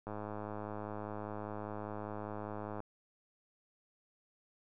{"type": "click train", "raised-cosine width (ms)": 1, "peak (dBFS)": -28, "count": 288, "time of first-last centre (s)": [0.07, 2.803], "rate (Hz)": 105, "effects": []}